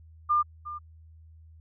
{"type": "tone with echo", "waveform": "sine", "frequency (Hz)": 1200, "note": "D6", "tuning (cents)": 37, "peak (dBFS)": -20, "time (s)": [0.29, 0.43], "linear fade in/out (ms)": 20, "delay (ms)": 360, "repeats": 1, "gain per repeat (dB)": -14, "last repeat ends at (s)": 0.79, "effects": ["added 80 Hz sine -49 dBFS peak until 1.6 s"]}